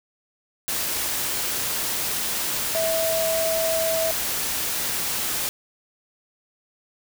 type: tone in noise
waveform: sine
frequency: 651 Hz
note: E5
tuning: 22 cents flat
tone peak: -22 dBFS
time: 2.75-4.11 s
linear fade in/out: 0 ms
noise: white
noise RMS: -26 dBFS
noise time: 0.68-5.49 s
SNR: +1 dB
effects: none